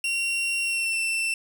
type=tone with pitch glide; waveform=40% pulse; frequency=2747 to 2683 Hz; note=F7 to E7; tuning=-29 to +30 cents; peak=-23 dBFS; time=0.04-1.34 s; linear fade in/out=2 ms; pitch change=-41 cents; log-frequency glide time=0.62-0.99 s; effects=none